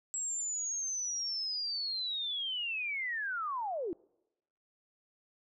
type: linear sweep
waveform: sine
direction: down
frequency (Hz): 7700 to 309.5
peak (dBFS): -33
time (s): 0.14-3.93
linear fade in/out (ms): 0
effects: noise-tail reverb RT60 0.9 s tail -26 dB re dry